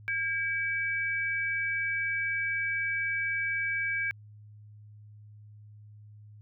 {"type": "tone pair together", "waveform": "sine", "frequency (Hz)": [1616, 2292], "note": ["G#6", "D7"], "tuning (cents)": [-48, -43], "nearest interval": "tritone", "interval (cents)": 605, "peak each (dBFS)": [-31, -30], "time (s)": [0.08, 4.11], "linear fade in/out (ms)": 0, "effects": ["added 105 Hz sine -48 dBFS peak until 6.41 s"]}